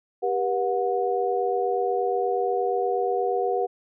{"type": "tone cluster", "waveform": "sine", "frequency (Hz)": [393.8, 482.2, 729], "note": ["G4", "B4", "F#5"], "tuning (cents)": [8, -41, -26], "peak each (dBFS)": -26, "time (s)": [0.22, 3.67], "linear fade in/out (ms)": 20, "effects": []}